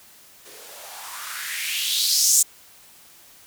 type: noise with band-pass filter sweep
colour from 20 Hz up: violet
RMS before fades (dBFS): -24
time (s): 0.45-2.43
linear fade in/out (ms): 10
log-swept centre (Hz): 360 to 7500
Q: 3.8
effects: white hiss -50 dBFS RMS until 3.46 s